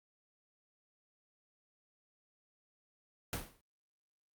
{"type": "noise with exponential decay", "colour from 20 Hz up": "pink", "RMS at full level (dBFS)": -34, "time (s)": [3.33, 3.61], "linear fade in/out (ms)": 1, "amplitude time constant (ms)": 59, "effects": ["Opus 48 kbps"]}